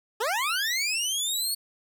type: linear sweep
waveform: 20% pulse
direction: up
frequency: 398.6 to 4435 Hz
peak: -20 dBFS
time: 0.2-1.55 s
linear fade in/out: 10 ms
effects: none